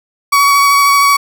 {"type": "tone with vibrato", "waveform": "35% pulse", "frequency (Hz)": 1129, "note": "C#6", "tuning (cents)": 31, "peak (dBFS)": -5, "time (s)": [0.32, 1.17], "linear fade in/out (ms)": 10, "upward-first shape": "sine", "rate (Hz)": 13, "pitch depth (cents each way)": 14, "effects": []}